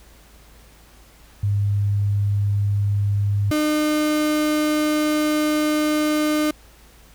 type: tone pair in turn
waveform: sine / 35% pulse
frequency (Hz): 101.6 / 303.5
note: G#2 / D#4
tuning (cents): -38 / -43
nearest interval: octave + perfect fifth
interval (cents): 1895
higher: second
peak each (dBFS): -17 / -16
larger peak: second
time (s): 1.43-3.51 / 3.51-6.51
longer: second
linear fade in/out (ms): 5
effects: added 54 Hz sine -49 dBFS peak until 7.14 s + pink hiss -51 dBFS RMS until 7.14 s